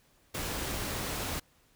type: noise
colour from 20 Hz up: pink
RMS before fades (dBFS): -35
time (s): 0.34-1.4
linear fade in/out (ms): 10
effects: pink hiss -66 dBFS RMS until 1.75 s